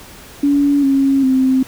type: tone with pitch steps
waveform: sine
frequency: 284.7 / 272.8 / 261.4 Hz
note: C#4 / C#4 / C4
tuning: +46 / -28 / -1 cents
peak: -10 dBFS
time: 0.43-1.63 s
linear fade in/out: 5 ms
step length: 400 ms
effects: pink hiss -38 dBFS RMS until 1.67 s